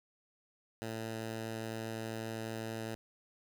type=tone; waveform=10% pulse; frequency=112.2 Hz; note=A2; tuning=34 cents sharp; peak=-30 dBFS; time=0.82-2.95 s; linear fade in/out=0 ms; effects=none